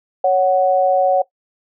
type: tone pair together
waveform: sine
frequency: 555.9 / 742 Hz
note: C#5 / F#5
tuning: +5 / +5 cents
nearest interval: perfect fourth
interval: 500 cents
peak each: -14 dBFS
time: 0.24-1.22 s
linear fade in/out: 5 ms
effects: noise-tail reverb RT60 0.1 s tail -18 dB re dry